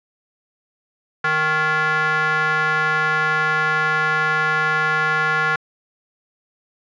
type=tone with band-pass filter; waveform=square; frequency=155.56 Hz; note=D#3; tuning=in tune; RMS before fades=-19 dBFS; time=1.24-5.56 s; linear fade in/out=5 ms; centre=1500 Hz; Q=4; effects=resampled to 16000 Hz